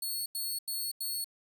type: tone bursts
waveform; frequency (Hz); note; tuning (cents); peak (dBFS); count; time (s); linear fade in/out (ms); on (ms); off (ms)
10% pulse; 4387; C#8; -19; -26; 4; 0.02-1.244; 5; 240; 88
effects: none